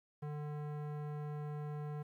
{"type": "tone with low-pass filter", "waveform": "square", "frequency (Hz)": 148.7, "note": "D3", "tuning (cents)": 22, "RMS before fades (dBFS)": -42, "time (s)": [0.22, 2.03], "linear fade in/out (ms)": 10, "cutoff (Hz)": 1200, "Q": 0.81, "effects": ["12-bit"]}